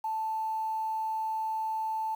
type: tone with quantisation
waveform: sine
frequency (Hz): 880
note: A5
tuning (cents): 0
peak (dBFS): -29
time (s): 0.04-2.15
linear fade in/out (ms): 5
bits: 9
effects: none